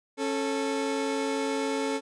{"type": "tone pair together", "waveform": "30% pulse", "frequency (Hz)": [273.8, 440], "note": ["C#4", "A4"], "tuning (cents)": [-21, 0], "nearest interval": "minor sixth", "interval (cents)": 821, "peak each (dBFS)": [-27, -27], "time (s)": [0.17, 2.01], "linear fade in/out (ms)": 50, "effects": ["resampled to 22050 Hz"]}